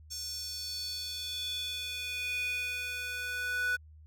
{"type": "tone with high-pass filter sweep", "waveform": "square", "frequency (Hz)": 493.9, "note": "B4", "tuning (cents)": 0, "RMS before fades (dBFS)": -36, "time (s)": [0.1, 3.77], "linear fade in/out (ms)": 20, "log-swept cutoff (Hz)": [5800, 1500], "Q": 5.5, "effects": ["added 77 Hz sine -51 dBFS peak until 4.06 s"]}